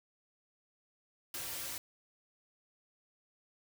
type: noise with comb filter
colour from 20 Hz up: white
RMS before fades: -41 dBFS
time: 1.34-1.78 s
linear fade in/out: 2 ms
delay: 4.7 ms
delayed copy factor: -0.85
effects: none

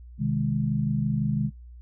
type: chord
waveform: sine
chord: Ab major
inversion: first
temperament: just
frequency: 129.78 / 155.74 / 207.7 Hz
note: C3 / Eb3 / Ab3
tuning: -14 / +2 / 0 cents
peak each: -27 dBFS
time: 0.18-1.51 s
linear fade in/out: 50 ms
effects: noise-tail reverb RT60 0.2 s tail -25 dB re dry + added 60 Hz sine -42 dBFS peak until 1.81 s

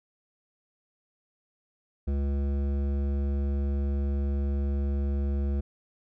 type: tone with hard clipping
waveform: sine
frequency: 70 Hz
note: C#2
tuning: 18 cents sharp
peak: -27 dBFS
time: 2.07-5.61 s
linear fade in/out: 10 ms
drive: 13 dB
effects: none

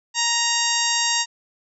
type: harmonic tone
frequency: 935 Hz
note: A#5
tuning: 5 cents sharp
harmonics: 1 / 2 / 3 / 4 / 5 / 6 / 7 / 8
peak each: -27 / -27 / -27 / -27 / -27 / -27 / -27 / -27 dBFS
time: 0.14-1.26 s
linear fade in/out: 50 ms
effects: none

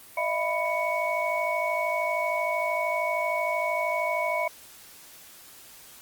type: tone cluster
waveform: sine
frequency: 617 / 670 / 991 / 2230 Hz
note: D#5 / E5 / B5 / C#7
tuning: -15 / +28 / +6 / +10 cents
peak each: -30 dBFS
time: 0.17-4.48 s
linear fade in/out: 5 ms
effects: white hiss -49 dBFS RMS until 6.01 s + Opus 32 kbps

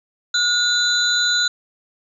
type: tone cluster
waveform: sine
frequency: 1444 / 3616 / 3989 / 6810 Hz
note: F#6 / A7 / B7 / G#8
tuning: -43 / +47 / +17 / +42 cents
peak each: -20 / -27 / -18 / -26 dBFS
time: 0.34-1.48 s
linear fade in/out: 5 ms
effects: none

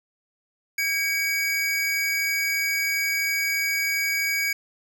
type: tone cluster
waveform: square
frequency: 1631 / 2263 / 4850 Hz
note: G#6 / C#7 / D#8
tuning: -32 / +35 / -45 cents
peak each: -32 / -24 / -33 dBFS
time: 0.78-4.53 s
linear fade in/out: 5 ms
effects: none

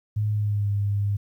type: tone with pitch glide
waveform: sine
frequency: 105.8 to 101.49 Hz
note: G#2 to G#2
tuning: +33 to -39 cents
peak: -21 dBFS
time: 0.16-1.17 s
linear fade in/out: 10 ms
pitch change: -72 cents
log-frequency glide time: 0.31-0.7 s
effects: 10-bit

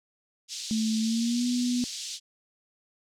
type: band-pass noise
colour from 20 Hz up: pink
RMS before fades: -37 dBFS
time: 0.48-2.2 s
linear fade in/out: 50 ms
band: 3600 to 7200 Hz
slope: 24 dB/octave
type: tone with pitch glide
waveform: sine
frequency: 220 to 245.5 Hz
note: A3 to B3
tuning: 0 to -10 cents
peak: -24 dBFS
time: 0.71-1.84 s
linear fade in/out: 0 ms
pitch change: +190 cents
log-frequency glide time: 1-1.46 s
effects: none

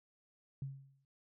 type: tone with exponential decay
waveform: sine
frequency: 136.4 Hz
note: C#3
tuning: 28 cents flat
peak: -36 dBFS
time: 0.62-1.05 s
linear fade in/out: 2 ms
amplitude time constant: 92 ms
effects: none

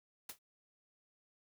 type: noise with exponential decay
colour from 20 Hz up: white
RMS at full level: -40 dBFS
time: 0.29-0.39 s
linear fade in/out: 5 ms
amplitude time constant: 20 ms
effects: none

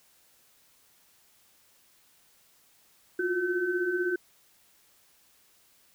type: tone cluster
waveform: sine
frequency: 344.9 / 360.7 / 1529 Hz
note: F4 / F#4 / G6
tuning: -22 / -44 / -44 cents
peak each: -34 / -28 / -31 dBFS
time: 3.19-4.16 s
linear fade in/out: 5 ms
effects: white hiss -63 dBFS RMS until 5.94 s

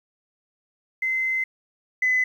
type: tone pair in turn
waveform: sine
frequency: 2061 / 2016 Hz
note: C7 / B6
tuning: -27 / +35 cents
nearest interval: unison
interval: 38 cents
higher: first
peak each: -21 / -17 dBFS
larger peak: second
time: 1.02-1.44 / 2.02-2.24 s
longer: first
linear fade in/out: 5 ms
effects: tanh soft clip ceiling -13 dBFS + 9-bit

